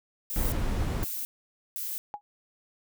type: noise bursts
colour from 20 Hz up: violet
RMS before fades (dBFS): -34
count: 3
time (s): 0.3-1.98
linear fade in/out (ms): 0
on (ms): 220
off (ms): 510
type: noise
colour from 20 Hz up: brown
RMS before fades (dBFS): -28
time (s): 0.36-1.04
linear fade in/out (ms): 0
type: tone with exponential decay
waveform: sine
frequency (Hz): 827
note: G#5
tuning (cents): -8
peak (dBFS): -28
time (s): 2.14-2.21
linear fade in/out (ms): 0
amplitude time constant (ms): 15
effects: none